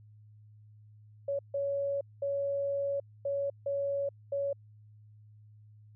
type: tone bursts at uneven times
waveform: sine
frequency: 560 Hz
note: C#5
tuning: 18 cents sharp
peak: -29 dBFS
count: 6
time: 1.28-1.39 / 1.54-2.01 / 2.22-3 / 3.25-3.5 / 3.66-4.09 / 4.32-4.53 s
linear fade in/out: 5 ms
effects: added 106 Hz sine -53 dBFS peak until 5.95 s